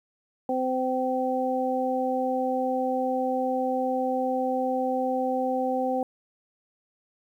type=harmonic tone; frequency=257.5 Hz; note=C4; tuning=28 cents flat; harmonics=1 / 2 / 3; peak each=-29 / -27 / -28 dBFS; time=0.49-6.03 s; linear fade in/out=2 ms; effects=10-bit